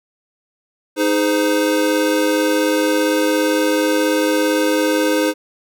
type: chord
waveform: square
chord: Ab major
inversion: second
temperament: equal with one note detuned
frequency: 311.1 / 415.3 / 512.5 Hz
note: Eb4 / Ab4 / C5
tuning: 0 / 0 / -36 cents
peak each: -18 / -23 / -19 dBFS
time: 0.96-5.34 s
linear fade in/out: 50 ms
effects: none